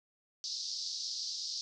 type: band-pass noise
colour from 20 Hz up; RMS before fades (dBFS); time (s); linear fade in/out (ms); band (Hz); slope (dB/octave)
pink; -39; 0.44-1.61; 0; 4300 to 5600; 48
effects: none